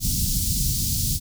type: band-stop noise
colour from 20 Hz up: pink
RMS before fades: -23 dBFS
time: 0-1.2 s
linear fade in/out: 50 ms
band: 190 to 4600 Hz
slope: 24 dB/octave
effects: none

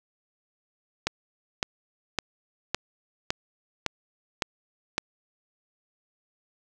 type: click train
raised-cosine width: 0.2 ms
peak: -7 dBFS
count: 8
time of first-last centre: 1.07-4.981 s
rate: 1.79 Hz
effects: none

